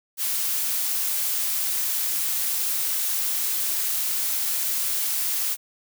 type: noise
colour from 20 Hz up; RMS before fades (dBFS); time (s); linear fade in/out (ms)
blue; -25; 0.17-5.57; 50
effects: none